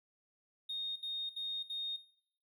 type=tone bursts; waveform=triangle; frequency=3700 Hz; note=A#7; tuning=14 cents flat; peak=-34 dBFS; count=4; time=0.69-1.965 s; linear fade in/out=10 ms; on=270 ms; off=65 ms; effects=noise-tail reverb RT60 0.7 s tail -21 dB re dry + tanh soft clip ceiling -34 dBFS